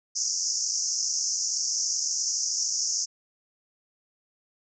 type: band-pass noise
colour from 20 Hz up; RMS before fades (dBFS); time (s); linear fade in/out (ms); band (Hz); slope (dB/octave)
pink; -28; 0.15-3.06; 20; 5200 to 6800; 96
effects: none